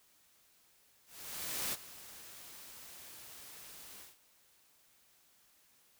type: noise with ADSR envelope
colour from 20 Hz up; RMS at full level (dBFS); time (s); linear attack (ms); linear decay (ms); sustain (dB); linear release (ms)
white; -36; 1.06-4.17; 670; 29; -16; 160
effects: white hiss -68 dBFS RMS until 5.99 s